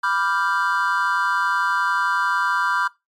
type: chord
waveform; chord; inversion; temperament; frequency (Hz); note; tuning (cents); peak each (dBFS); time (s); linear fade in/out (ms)
triangle; G dominant seventh; first; equal; 987.8 / 1174.7 / 1396.9 / 1568; B5 / D6 / F6 / G6; 0 / 0 / 0 / 0; -22; 0.03-2.88; 10
effects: noise-tail reverb RT60 0.2 s tail -20 dB re dry + MP3 96 kbps